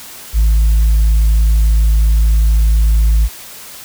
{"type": "tone", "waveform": "sine", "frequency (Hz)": 54.2, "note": "A1", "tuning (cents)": -25, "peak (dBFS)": -5, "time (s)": [0.33, 3.29], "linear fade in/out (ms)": 50, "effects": ["tanh soft clip ceiling -6 dBFS", "white hiss -33 dBFS RMS until 3.84 s"]}